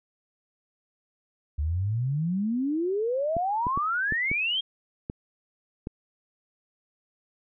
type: exponential sweep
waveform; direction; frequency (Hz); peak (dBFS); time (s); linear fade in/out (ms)
sine; up; 70.7 to 3266; -24; 1.58-4.61; 10
type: clicks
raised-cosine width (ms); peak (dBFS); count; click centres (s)
3; -19; 7; 3.367 / 3.668 / 3.775 / 4.123 / 4.315 / 5.099 / 5.871
effects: none